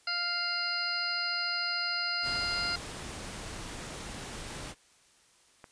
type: harmonic tone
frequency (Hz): 698.5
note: F5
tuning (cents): 0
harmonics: 1 / 2 / 3 / 4 / 6 / 7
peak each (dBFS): -43 / -34 / -39 / -41 / -35 / -35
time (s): 0.07-2.76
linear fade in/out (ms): 5
type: noise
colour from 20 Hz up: pink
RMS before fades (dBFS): -41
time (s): 2.22-4.75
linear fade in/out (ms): 50
type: click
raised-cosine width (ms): 0.5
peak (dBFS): -31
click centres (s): 5.642
effects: white hiss -63 dBFS RMS until 5.71 s + resampled to 22050 Hz